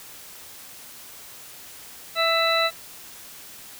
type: harmonic tone with a mistuned harmonic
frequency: 659.3 Hz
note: E5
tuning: in tune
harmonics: 1 / 2 / 3 / 4 / 6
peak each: -24 / -24 / -27 / -28 / -24 dBFS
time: 2.15-2.71 s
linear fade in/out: 50 ms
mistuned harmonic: 3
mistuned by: +19 cents
effects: white hiss -43 dBFS RMS until 3.79 s